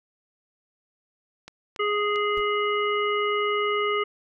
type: clicks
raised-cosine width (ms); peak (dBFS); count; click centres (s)
0.2; -23; 3; 1.48 / 1.762 / 2.159
type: harmonic tone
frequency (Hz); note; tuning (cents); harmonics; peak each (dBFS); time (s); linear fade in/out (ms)
415.3; G#4; 0; 1 / 3 / 5 / 7; -25 / -26 / -30 / -33; 1.79-4.04; 10
type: noise with exponential decay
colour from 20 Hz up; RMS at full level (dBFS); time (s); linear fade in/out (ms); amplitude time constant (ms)
brown; -31; 2.37-2.45; 2; 17
effects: none